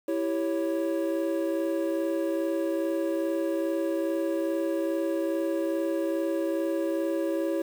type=chord; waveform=triangle; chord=C# diminished; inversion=first; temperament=equal; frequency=329.6 / 392 / 554.4 Hz; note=E4 / G4 / C#5; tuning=0 / 0 / 0 cents; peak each=-26 / -31 / -28 dBFS; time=0.08-7.62 s; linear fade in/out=5 ms; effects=8-bit